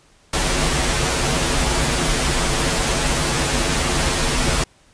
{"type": "noise with comb filter", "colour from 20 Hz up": "pink", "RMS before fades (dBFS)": -19, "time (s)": [0.33, 4.64], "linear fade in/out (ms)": 5, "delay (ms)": 10, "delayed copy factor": -0.85, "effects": ["pink hiss -54 dBFS RMS until 4.93 s", "resampled to 22050 Hz"]}